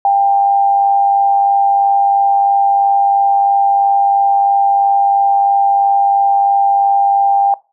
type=tone with amplitude modulation; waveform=sine; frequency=795 Hz; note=G5; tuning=24 cents sharp; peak=-6 dBFS; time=0.05-7.54 s; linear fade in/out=2 ms; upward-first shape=sine; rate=103 Hz; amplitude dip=45%; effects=noise-tail reverb RT60 0.3 s tail -21 dB re dry